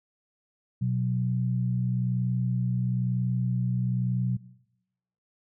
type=tone pair together; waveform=sine; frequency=123.97 / 185 Hz; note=B2 / F#3; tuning=+7 / 0 cents; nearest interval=perfect fifth; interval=693 cents; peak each=-25 / -29 dBFS; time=0.81-4.37 s; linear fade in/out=10 ms; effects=noise-tail reverb RT60 0.9 s tail -20 dB re dry